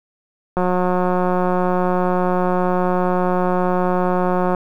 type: click train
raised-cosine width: 1 ms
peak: -6 dBFS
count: 721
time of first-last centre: 0.57-4.548 s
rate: 181 Hz
effects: 8-bit